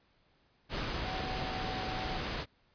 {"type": "tone in noise", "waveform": "sine", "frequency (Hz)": 751, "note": "F#5", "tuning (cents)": 26, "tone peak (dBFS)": -40, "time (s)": [1.02, 2.21], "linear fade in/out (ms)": 50, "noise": "pink", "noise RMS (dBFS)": -36, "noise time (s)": [0.69, 2.46], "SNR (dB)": -7, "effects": ["pink hiss -70 dBFS RMS until 2.74 s", "resampled to 11025 Hz"]}